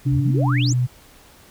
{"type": "tone with pitch glide", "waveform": "sine", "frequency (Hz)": [132.8, 124.62], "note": ["C3", "B2"], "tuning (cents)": [26, 16], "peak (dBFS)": -16, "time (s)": [0.05, 0.87], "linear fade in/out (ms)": 20, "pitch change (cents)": -110, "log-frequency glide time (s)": [0.39, 0.6]}
{"type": "tone", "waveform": "sine", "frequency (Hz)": 290, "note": "D4", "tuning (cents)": -22, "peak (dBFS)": -24, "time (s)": [0.06, 0.73], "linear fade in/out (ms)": 5}
{"type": "exponential sweep", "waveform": "sine", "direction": "up", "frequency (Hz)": [50.9, 7902], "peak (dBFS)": -24, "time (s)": [0.11, 0.74], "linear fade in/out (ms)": 20}
{"effects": ["pink hiss -49 dBFS RMS until 1.5 s"]}